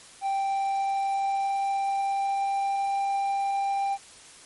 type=tone with pitch glide; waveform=triangle; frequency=784 to 791.7 Hz; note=G5 to G5; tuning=0 to +17 cents; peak=-22 dBFS; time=0.21-3.98 s; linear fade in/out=50 ms; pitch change=+17 cents; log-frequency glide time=0.43-3 s; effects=white hiss -49 dBFS RMS until 4.45 s + MP3 48 kbps